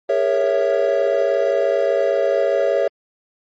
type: chord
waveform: triangle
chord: A# half-diminished seventh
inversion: third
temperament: equal with one note detuned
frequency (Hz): 406.8 / 466.2 / 554.4 / 659.3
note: G#4 / A#4 / C#5 / E5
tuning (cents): -36 / 0 / 0 / 0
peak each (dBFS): -20 / -21 / -16 / -19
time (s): 0.09-2.88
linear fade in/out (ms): 5
effects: MP3 32 kbps